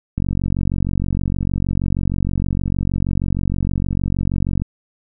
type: click train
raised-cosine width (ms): 5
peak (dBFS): -8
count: 207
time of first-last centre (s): 0.18-4.62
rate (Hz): 46.4
effects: none